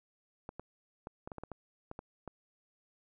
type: clicks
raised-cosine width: 1 ms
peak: -28 dBFS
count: 11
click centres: 0.491 / 0.596 / 1.071 / 1.275 / 1.318 / 1.383 / 1.436 / 1.517 / 1.914 / 1.991 / 2.277 s
effects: none